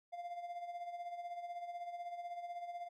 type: tone with tremolo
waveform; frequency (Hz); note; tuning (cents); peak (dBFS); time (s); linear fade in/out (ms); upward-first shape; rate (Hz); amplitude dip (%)
triangle; 698; F5; -1; -38; 0.12-2.89; 20; sine; 16; 60
effects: none